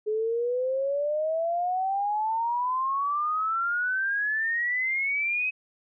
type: exponential sweep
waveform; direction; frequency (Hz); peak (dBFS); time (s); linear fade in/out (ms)
sine; up; 422.7 to 2554; -24; 0.06-5.51; 20
effects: none